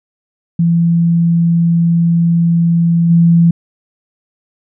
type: tone with level steps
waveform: sine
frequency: 168.7 Hz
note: E3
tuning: 40 cents sharp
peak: -8 / -5 dBFS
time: 0.59-3.51 s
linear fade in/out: 5 ms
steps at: 3.09 s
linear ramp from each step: 20 ms
effects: none